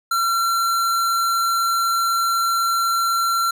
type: tone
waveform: square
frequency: 1362 Hz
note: F6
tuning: 44 cents flat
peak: -18 dBFS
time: 0.11-3.51 s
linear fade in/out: 5 ms
effects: none